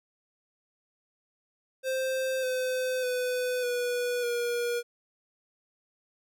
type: tone with pitch steps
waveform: square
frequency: 523.3 / 511.6 / 500.2 / 489.1 / 478.2 Hz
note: C5 / C5 / B4 / B4 / A#4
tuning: 0 / -39 / +22 / -17 / +44 cents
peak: -28 dBFS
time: 1.83-4.83 s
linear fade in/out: 50 ms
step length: 600 ms
effects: none